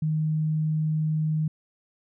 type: tone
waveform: sine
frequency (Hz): 155.56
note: D#3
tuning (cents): 0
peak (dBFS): -22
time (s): 0.02-1.48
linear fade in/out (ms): 5
effects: none